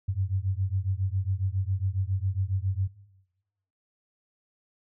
sine beating tone pair, 92.5 / 99.8 Hz, F#2 / G2, 0 / +32 cents, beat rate 7.3 Hz, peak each -28 dBFS, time 0.08-2.88 s, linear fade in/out 10 ms, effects noise-tail reverb RT60 1.0 s tail -20 dB re dry

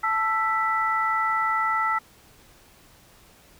sine tone cluster, 879 / 1329 / 1974 Hz, A5 / E6 / B6, -2 / +14 / -1 cents, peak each -27 / -23 / -28 dBFS, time 0.03-1.99 s, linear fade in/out 10 ms, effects pink hiss -54 dBFS RMS until 3.59 s

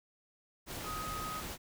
sine tone in noise, 1256 Hz, D#6, 16 cents sharp, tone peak -39 dBFS, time 0.83-1.43 s, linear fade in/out 50 ms, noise pink, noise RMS -42 dBFS, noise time 0.66-1.58 s, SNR 0 dB, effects none

